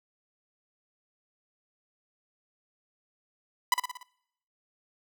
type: tone with echo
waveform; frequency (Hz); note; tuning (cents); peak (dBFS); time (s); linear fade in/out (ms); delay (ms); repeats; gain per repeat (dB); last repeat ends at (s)
sawtooth; 994; B5; +11; -16; 3.72-3.74; 2; 58; 5; -5; 4.03
effects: noise-tail reverb RT60 0.8 s tail -25 dB re dry